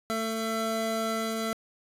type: tone pair together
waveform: 25% pulse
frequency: 223 / 670 Hz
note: A3 / E5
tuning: +23 / +28 cents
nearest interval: octave + perfect fifth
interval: 1905 cents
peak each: -27 dBFS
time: 0.1-1.53 s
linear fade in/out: 0 ms
effects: resampled to 32000 Hz